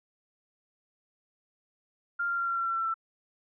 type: tone with pitch steps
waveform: sine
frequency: 1396.9 / 1388.1 / 1379.3 / 1370.5 / 1361.8 / 1353.2 / 1344.6 / 1336.1 Hz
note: F6 / F6 / F6 / F6 / F6 / E6 / E6 / E6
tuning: 0 / -11 / -22 / -33 / -44 / +45 / +34 / +23 cents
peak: -27 dBFS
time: 2.19-2.942 s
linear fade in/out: 10 ms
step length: 94 ms
effects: none